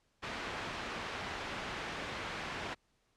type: low-pass noise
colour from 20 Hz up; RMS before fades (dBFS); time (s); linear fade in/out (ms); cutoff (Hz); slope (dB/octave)
white; -41; 0.22-2.75; 20; 2200; 12
effects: pink hiss -75 dBFS RMS until 3.16 s + low-pass 8000 Hz 12 dB/octave